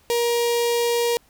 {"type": "tone with notch filter", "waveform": "sawtooth", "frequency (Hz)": 472.8, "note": "A#4", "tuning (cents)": 24, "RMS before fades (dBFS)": -21, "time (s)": [0.1, 1.17], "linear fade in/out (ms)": 0, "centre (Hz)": 1400, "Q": 1.1, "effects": ["pink hiss -58 dBFS RMS until 1.29 s"]}